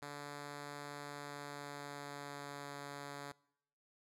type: tone with pitch glide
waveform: 5% pulse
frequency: 144.6 to 142.53 Hz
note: D3 to C#3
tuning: -27 to +49 cents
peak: -34 dBFS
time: 0.02-3.32 s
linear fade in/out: 5 ms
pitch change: -24 cents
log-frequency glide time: 1.02-2.73 s
effects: noise-tail reverb RT60 0.8 s tail -24 dB re dry + low-pass 12000 Hz 12 dB/octave